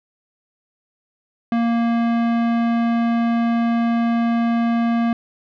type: tone with tanh clipping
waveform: sine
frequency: 232.9 Hz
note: A#3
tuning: 1 cent flat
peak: -18 dBFS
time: 1.52-5.13 s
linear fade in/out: 2 ms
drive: 18 dB
effects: none